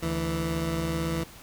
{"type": "tone pair together", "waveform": "20% pulse", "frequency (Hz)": [73.41, 164.81], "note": ["D2", "E3"], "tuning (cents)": [0, 0], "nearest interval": "octave + major second", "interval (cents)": 1400, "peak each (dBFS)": [-28, -23], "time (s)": [0.02, 1.24], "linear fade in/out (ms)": 10, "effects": ["pink hiss -48 dBFS RMS until 1.42 s"]}